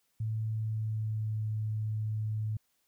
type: tone with pitch glide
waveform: sine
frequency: 110 to 108.17 Hz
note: A2 to A2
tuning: 0 to -29 cents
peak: -30 dBFS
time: 0.2-2.57 s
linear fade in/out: 5 ms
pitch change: -29 cents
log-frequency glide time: 0.48-1.46 s
effects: white hiss -75 dBFS RMS until 2.87 s